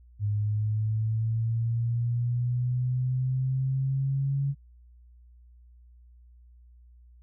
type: linear sweep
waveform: sine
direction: up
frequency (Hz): 102.9 to 140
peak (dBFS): -24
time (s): 0.19-4.55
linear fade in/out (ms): 50
effects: added 60 Hz sine -51 dBFS peak until 7.22 s